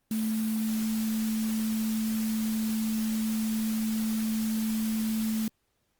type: tone in noise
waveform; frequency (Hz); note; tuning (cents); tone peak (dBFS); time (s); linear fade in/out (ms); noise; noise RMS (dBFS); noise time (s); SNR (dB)
sine; 220; A3; 0; -26; 0.11-5.48; 2; white; -40; 0.11-5.48; +11
effects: pink hiss -75 dBFS RMS until 5.99 s + Opus 32 kbps